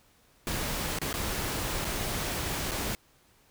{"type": "noise with dropouts", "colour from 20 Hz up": "pink", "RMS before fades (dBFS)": -32, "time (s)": [0.47, 2.95], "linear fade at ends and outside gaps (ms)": 0, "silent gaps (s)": [[0.987, 1.016], [1.128, 1.14], [1.846, 1.851], [2.711, 2.717]], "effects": ["pink hiss -63 dBFS RMS until 3.5 s"]}